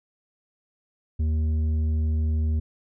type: tone with tanh clipping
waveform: sine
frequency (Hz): 78.2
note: D#2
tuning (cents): +9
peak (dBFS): -22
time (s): 1.19-2.6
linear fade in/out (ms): 10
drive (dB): 7
effects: none